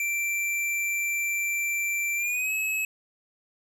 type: tone with pitch glide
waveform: square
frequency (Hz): 2349 to 2576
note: D7 to E7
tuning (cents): 0 to -41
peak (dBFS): -26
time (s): 0-2.85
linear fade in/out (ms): 2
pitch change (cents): +159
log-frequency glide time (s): 2.16-2.52
effects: none